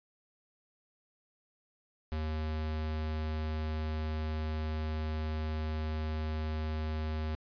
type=tone; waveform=square; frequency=77.9 Hz; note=D#2; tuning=3 cents sharp; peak=-33 dBFS; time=2.12-7.35 s; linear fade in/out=0 ms; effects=resampled to 11025 Hz